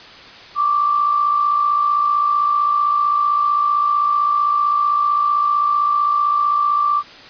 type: tone pair together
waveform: sine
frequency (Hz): 1119.1 / 1174.7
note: C#6 / D6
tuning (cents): +16 / 0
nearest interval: minor second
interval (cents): 84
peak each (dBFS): -23 / -14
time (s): 0.55-7.03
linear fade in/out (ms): 50
effects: white hiss -39 dBFS RMS until 7.29 s + resampled to 11025 Hz